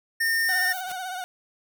square tone, 1821 Hz, A#6, 41 cents flat, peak -22 dBFS, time 0.2-0.73 s, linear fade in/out 10 ms
violet noise, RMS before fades -39 dBFS, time 0.25-0.81 s, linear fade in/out 0 ms
30% pulse tone with vibrato, 740 Hz, F#5, in tune, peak -28 dBFS, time 0.49-1.24 s, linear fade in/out 0 ms, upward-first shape triangle, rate 16 Hz, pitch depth 65 cents each way
white noise with exponential growth, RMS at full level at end -35 dBFS, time 0.79-0.92 s, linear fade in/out 1 ms, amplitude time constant 28 ms
effects none

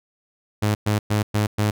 sawtooth tone bursts, 105.2 Hz, G#2, 23 cents sharp, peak -14 dBFS, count 5, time 0.62-1.71 s, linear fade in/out 10 ms, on 130 ms, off 110 ms, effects none

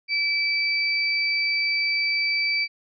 sine tone pair together, 2314 / 4640 Hz, D7 / D8, -26 / -22 cents, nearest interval octave, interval 1204 cents, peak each -22 / -26 dBFS, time 0.08-2.68 s, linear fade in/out 50 ms, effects none

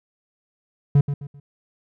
triangle tone with echo, 142.3 Hz, C#3, 46 cents sharp, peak -9 dBFS, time 0.95-1.01 s, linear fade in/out 5 ms, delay 130 ms, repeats 3, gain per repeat -10 dB, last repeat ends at 1.4 s, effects none

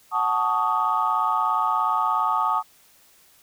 sine chord, D# half-diminished seventh, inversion first, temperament equal with one note detuned, 740 / 880 / 1127.5 / 1244.5 Hz, F#5 / A5 / C#6 / D#6, 0 / 0 / +29 / 0 cents, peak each -28 / -24 / -25 / -23 dBFS, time 0.11-2.63 s, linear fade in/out 50 ms, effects tanh soft clip ceiling -10 dBFS + white hiss -56 dBFS RMS until 3.42 s

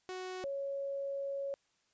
sawtooth / sine tone pair in turn, 370 / 554.4 Hz, F#4 / C#5, 0 / 0 cents, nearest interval perfect fifth, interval 700 cents, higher second, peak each -36 / -35 dBFS, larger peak second, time 0.09-0.44 / 0.44-1.54 s, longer second, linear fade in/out 0 ms, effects white hiss -75 dBFS RMS until 1.93 s + resampled to 16000 Hz

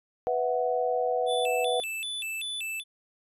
sine chord, B suspended fourth, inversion none, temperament equal, 493.9 / 659.3 / 740 Hz, B4 / E5 / F#5, 0 / 0 / 0 cents, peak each -27 / -31 / -29 dBFS, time 0.27-1.8 s, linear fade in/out 0 ms
square tone with vibrato, 3033 Hz, F#7, 42 cents sharp, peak -32 dBFS, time 1.26-2.84 s, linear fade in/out 50 ms, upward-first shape square, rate 2.6 Hz, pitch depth 240 cents each way
effects resampled to 32000 Hz

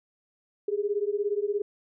sine beating tone pair, 401.9 / 418.9 Hz, G4 / G#4, +43 / +15 cents, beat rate 17 Hz, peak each -28 dBFS, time 0.68-1.62 s, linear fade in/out 5 ms, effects none

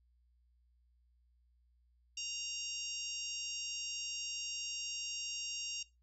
harmonic tone, 932.3 Hz, A#5, in tune, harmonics 3 / 4 / 5 / 6 / 7 / 8, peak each -42 / -53 / -50 / -44 / -48 / -49 dBFS, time 2.17-5.83 s, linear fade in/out 5 ms, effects noise-tail reverb RT60 0.2 s tail -18 dB re dry + added 60 Hz sine -68 dBFS peak until 6.02 s

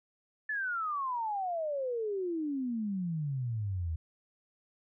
sine exponential sweep, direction down, 1760 to 77.78 Hz, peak -31 dBFS, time 0.49-3.96 s, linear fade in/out 5 ms, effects none

